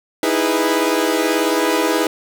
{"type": "chord", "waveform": "sawtooth", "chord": "E major seventh", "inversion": "third", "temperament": "equal with one note detuned", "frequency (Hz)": [311.1, 329.6, 411.2, 493.9], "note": ["D#4", "E4", "G#4", "B4"], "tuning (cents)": [0, 0, -17, 0], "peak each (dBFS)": -17, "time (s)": [0.23, 2.07], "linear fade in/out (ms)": 2, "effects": []}